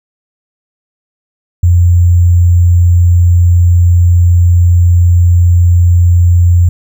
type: tone with sample-and-hold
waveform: sine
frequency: 87.31 Hz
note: F2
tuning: in tune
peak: -3 dBFS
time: 1.63-6.69 s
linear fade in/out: 5 ms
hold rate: 7350 Hz
effects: none